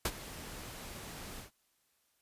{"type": "noise with ADSR envelope", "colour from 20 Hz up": "pink", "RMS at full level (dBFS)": -30, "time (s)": [0.05, 1.51], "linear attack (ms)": 4, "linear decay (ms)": 49, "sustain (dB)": -16, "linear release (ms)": 120, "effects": ["white hiss -75 dBFS RMS until 2.21 s", "resampled to 32000 Hz"]}